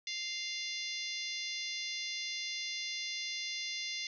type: harmonic tone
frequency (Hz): 697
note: F5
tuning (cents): -4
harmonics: 3 / 4 / 5 / 6 / 7 / 8 / 9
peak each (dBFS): -42 / -46 / -43 / -45 / -43 / -47 / -48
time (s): 0.07-4.07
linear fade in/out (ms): 2
effects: none